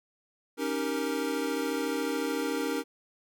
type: chord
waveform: square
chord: Eb dominant seventh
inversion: third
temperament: equal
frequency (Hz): 277.2 / 311.1 / 392 / 466.2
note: Db4 / Eb4 / G4 / Bb4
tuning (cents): 0 / 0 / 0 / 0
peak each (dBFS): -34 / -35 / -38 / -34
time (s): 0.57-2.84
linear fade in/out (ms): 50
effects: none